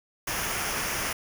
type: noise with comb filter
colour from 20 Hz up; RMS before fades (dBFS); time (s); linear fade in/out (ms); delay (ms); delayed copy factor
pink; -30; 0.27-1.13; 5; 0.25; -0.6
effects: none